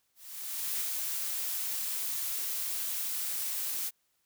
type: noise with ADSR envelope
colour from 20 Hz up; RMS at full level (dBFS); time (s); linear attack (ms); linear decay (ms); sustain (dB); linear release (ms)
blue; -32; 0.15-3.91; 660; 8; -2; 34
effects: white hiss -75 dBFS RMS until 4.25 s